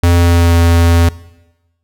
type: tone with pitch glide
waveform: square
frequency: 86.3 to 84.77 Hz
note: F2 to E2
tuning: -20 to +49 cents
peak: -7 dBFS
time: 0.03-1.09 s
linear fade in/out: 5 ms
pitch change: -31 cents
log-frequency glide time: 0.15-0.57 s
effects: noise-tail reverb RT60 1.0 s tail -20 dB re dry